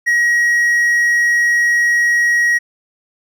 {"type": "tone", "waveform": "triangle", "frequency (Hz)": 1900, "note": "A#6", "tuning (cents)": 33, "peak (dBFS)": -9, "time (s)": [0.06, 2.59], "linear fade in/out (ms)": 20, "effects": []}